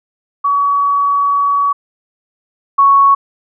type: tone pair in turn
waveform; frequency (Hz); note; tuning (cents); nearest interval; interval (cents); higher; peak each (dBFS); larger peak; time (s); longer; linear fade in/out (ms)
sine; 1132 / 1110; C#6 / C#6; +36 / +2; unison; 34; first; -10 / -5; second; 0.44-1.73 / 2.78-3.15; first; 10
effects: none